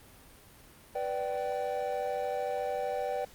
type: chord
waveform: triangle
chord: G major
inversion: first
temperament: equal with one note detuned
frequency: 493.9 / 587.3 / 771.9 Hz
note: B4 / D5 / G5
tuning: 0 / 0 / -27 cents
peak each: -33 / -33 / -33 dBFS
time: 0.95-3.25 s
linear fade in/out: 5 ms
effects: pink hiss -55 dBFS RMS until 3.34 s + Opus 32 kbps